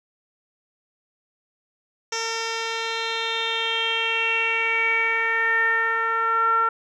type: tone with low-pass filter sweep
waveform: 10% pulse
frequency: 454 Hz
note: A#4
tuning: 46 cents flat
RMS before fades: -23 dBFS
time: 2.12-6.69 s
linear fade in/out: 5 ms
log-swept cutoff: 5500 to 1300 Hz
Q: 6.8
effects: none